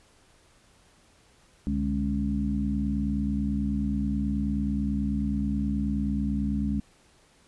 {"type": "harmonic tone with a mistuned harmonic", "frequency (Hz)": 69.3, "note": "C#2", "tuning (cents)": 0, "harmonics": [1, 2, 3, 4], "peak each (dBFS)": [-30, -36, -27, -32], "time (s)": [1.67, 6.8], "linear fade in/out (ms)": 0, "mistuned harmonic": 2, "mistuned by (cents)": 120, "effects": ["pink hiss -60 dBFS RMS until 7.47 s", "resampled to 24000 Hz"]}